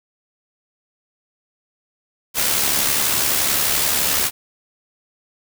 white noise with amplitude modulation, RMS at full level -17 dBFS, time 2.34-4.31 s, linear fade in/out 50 ms, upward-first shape sine, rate 71.7 Hz, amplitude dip 40%, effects none

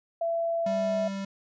sine tone with pitch glide, 670 to 653.6 Hz, E5 to E5, +28 to -15 cents, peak -25 dBFS, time 0.21-1.08 s, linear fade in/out 5 ms, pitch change -43 cents, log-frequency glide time 0.65-0.95 s
square tone, 196 Hz, G3, in tune, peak -32 dBFS, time 0.66-1.25 s, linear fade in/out 5 ms
effects resampled to 16000 Hz

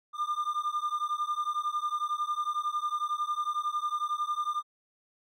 triangle beating tone pair, 1198 / 1209 Hz, D6 / D6, +34 / +50 cents, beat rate 11 Hz, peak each -30 dBFS, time 0.13-4.63 s, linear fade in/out 50 ms, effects none

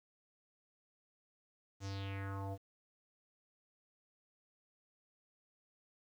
square tone with low-pass filter sweep, 98 Hz, G2, in tune, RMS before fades -42 dBFS, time 1.8-2.58 s, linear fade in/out 50 ms, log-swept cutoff 7000 to 580 Hz, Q 3.7, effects 11-bit

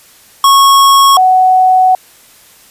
square / sine tone pair in turn, 1100 / 744.8 Hz, C#6 / F#5, -14 / +11 cents, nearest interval perfect fifth, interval 675 cents, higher first, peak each -4 dBFS, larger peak neither, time 0.44-1.17 / 1.17-1.95 s, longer second, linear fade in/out 2 ms, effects white hiss -42 dBFS RMS until 2.7 s + resampled to 32000 Hz

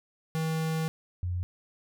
square / sine tone pair in turn, 160.1 / 89.23 Hz, D#3 / F2, +50 / +38 cents, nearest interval minor seventh, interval 1012 cents, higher first, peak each -28 dBFS, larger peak neither, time 0.35-0.88 / 1.23-1.43 s, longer first, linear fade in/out 0 ms, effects none

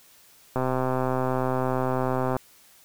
click train, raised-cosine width 1 ms, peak -12 dBFS, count 234, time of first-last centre 0.56-2.366 s, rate 129 Hz, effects white hiss -55 dBFS RMS until 2.84 s

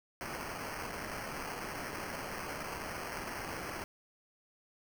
white noise with sample-and-hold, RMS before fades -41 dBFS, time 0.21-3.84 s, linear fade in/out 0 ms, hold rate 3675 Hz, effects none

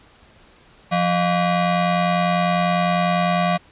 30% pulse ring-modulated tone, 440 Hz, A4, in tune, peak -11 dBFS, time 0.91-3.58 s, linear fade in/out 20 ms, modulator 265 Hz, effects pink hiss -51 dBFS RMS until 3.71 s + resampled to 8000 Hz

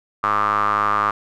square tone with band-pass filter, 51.91 Hz, G#1, in tune, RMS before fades -19 dBFS, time 0.23-1.11 s, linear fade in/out 5 ms, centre 1200 Hz, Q 8.5, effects none

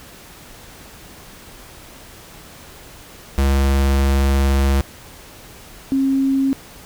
square / sine tone pair in turn, 68.4 / 269.9 Hz, C#2 / C#4, -23 / -46 cents, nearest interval 2 octaves, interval 2377 cents, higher second, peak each -14 dBFS, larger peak neither, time 3.38-4.81 / 5.92-6.53 s, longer first, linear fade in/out 0 ms, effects pink hiss -41 dBFS RMS until 6.85 s

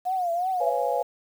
sine tone with vibrato, 716 Hz, F5, 43 cents sharp, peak -23 dBFS, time 0.05-0.71 s, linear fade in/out 20 ms, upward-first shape triangle, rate 2.8 Hz, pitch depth 120 cents each way
sine chord, C# dominant seventh, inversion third, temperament just, 498.9 / 554.4 / 693 / 831.5 Hz, B4 / C#5 / E#5 / G#5, +17 / 0 / -14 / +2 cents, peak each -28 dBFS, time 0.6-1.03 s, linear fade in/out 10 ms
effects 8-bit

